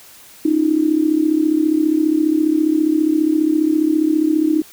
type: tone with amplitude modulation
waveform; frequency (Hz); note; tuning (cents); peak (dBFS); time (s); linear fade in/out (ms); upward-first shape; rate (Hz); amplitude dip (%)
sine; 311.1; D#4; 0; -9; 0.45-4.62; 5; sine; 34.8; 80
effects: white hiss -43 dBFS RMS until 4.72 s